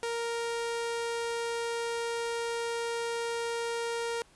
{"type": "tone", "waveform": "sawtooth", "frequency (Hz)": 466.2, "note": "A#4", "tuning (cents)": 0, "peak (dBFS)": -27, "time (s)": [0.03, 4.22], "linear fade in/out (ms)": 0, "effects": ["pink hiss -61 dBFS RMS until 4.35 s", "resampled to 24000 Hz"]}